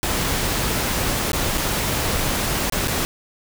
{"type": "noise with dropouts", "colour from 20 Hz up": "pink", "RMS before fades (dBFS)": -22, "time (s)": [0.03, 3.05], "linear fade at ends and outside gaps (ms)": 0, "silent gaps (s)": [[1.318, 1.332], [1.575, 1.579], [2.698, 2.723], [2.875, 2.881]], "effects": []}